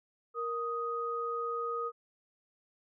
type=tone pair together; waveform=sine; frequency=467.5 / 1248.1 Hz; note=A#4 / D#6; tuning=+5 / +5 cents; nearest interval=octave + perfect fourth; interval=1700 cents; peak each=-36 / -34 dBFS; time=0.34-1.92 s; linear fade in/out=50 ms; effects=none